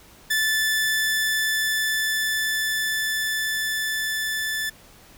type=tone with level ramp; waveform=sawtooth; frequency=1751 Hz; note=A6; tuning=9 cents flat; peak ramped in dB=-16 to -21 dBFS; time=0.3-4.7 s; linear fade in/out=10 ms; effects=pink hiss -50 dBFS RMS until 5.17 s